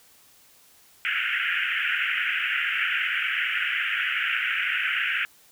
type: band-pass noise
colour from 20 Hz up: pink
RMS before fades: -26 dBFS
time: 1.05-5.25 s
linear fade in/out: 0 ms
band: 1400 to 3000 Hz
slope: 96 dB/octave
effects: white hiss -56 dBFS RMS until 5.51 s